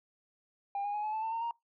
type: tone with pitch steps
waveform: sine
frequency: 801 / 818.8 / 836.9 / 855.5 / 874.5 / 893.9 / 913.8 / 934 Hz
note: G5 / G#5 / G#5 / A5 / A5 / A5 / A#5 / A#5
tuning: +37 / -25 / +13 / -49 / -11 / +27 / -35 / +3 cents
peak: -30 dBFS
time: 0.75-1.51 s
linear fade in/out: 2 ms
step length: 95 ms
effects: noise-tail reverb RT60 0.2 s tail -26 dB re dry + tanh soft clip ceiling -30 dBFS